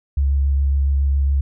sine tone with vibrato, 69.3 Hz, C#2, in tune, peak -14 dBFS, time 0.17-1.41 s, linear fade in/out 5 ms, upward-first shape sine, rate 7.2 Hz, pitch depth 17 cents each way, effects none

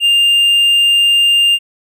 triangle tone, 2802 Hz, F7, 5 cents sharp, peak -6 dBFS, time 0-1.59 s, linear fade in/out 50 ms, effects none

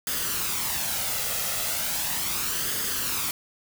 white noise with flanger, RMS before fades -28 dBFS, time 0.07-3.31 s, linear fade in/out 2 ms, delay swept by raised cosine 0.61 to 1.55 ms, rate 0.37 Hz, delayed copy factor +0.5, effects none

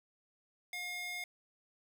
square tone with high-pass filter, 715 Hz, F5, 41 cents sharp, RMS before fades -41 dBFS, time 0.73-1.24 s, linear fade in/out 2 ms, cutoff 1800 Hz, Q 1.9, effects none

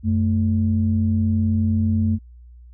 sine tone pair together, 92 / 220.3 Hz, F#2 / A3, -9 / +2 cents, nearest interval octave + minor third, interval 1511 cents, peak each -18 / -19 dBFS, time 0.03-2.19 s, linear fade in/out 50 ms, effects tanh soft clip ceiling -8 dBFS + added 60 Hz sine -41 dBFS peak until 2.73 s

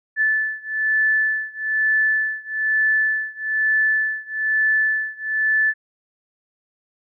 sine beating tone pair, 1745 / 1746.1 Hz, A6 / A6, -15 / -14 cents, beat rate 1.1 Hz, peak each -20 / -21 dBFS, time 0.16-5.74 s, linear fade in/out 50 ms, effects none

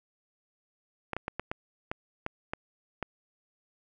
clicks, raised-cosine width 0.5 ms, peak -17 dBFS, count 9, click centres 1.133 / 1.166 / 1.281 / 1.396 / 1.515 / 1.915 / 2.264 / 2.535 / 3.027 s, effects none

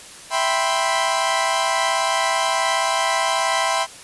sawtooth chord, C major seventh, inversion first, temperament equal, 659.3 / 784 / 987.8 / 1046.5 Hz, E5 / G5 / B5 / C6, 0 / 0 / 0 / 0 cents, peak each -20 dBFS, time 0.3-3.87 s, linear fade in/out 50 ms, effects white hiss -40 dBFS RMS until 4.03 s + resampled to 24000 Hz

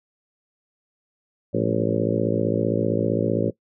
harmonic tone with a mistuned harmonic, 55.4 Hz, A1, 13 cents sharp, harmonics 2 / 3 / 4 / 5 / 6 / 7 / 8 / 9 / 10, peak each -28 / -28 / -28 / -28 / -28 / -28 / -28 / -28 / -28 dBFS, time 1.53-3.51 s, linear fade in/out 20 ms, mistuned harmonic 3, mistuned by +91 cents, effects noise-tail reverb RT60 0.1 s tail -19 dB re dry

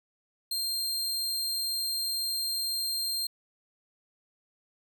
sawtooth tone, 4186 Hz, C8, in tune, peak -26 dBFS, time 0.51-3.27 s, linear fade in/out 5 ms, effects none

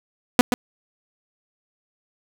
sawtooth tone with echo, 246.9 Hz, B3, in tune, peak -5 dBFS, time 0.39-0.41 s, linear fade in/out 0 ms, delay 130 ms, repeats 1, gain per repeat -8 dB, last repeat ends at 0.54 s, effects none

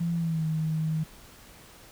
sine tone with pitch glide, 169.1 to 157.78 Hz, E3 to D#3, +44 to +24 cents, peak -25 dBFS, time 0-1.04 s, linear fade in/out 10 ms, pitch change -120 cents, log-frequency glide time 0.16-0.45 s, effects pink hiss -51 dBFS RMS until 1.91 s

